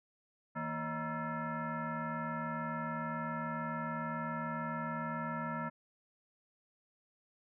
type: tone with frequency modulation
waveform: sine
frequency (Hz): 553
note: C#5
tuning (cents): -4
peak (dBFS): -35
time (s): 0.55-5.7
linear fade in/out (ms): 20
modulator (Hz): 393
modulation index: 2.8
effects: none